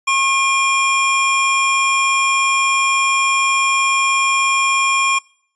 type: tone pair together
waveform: square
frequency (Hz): 1083.4 / 2400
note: C#6 / D7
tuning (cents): -40 / +37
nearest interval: octave + major second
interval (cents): 1377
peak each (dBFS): -17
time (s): 0.07-5.19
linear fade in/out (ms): 10
effects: noise-tail reverb RT60 0.6 s tail -24 dB re dry + resampled to 24000 Hz